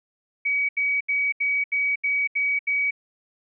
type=tone bursts; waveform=sine; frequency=2267 Hz; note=C#7; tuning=38 cents sharp; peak=-20 dBFS; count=8; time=0.45-2.909 s; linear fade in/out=10 ms; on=240 ms; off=77 ms; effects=none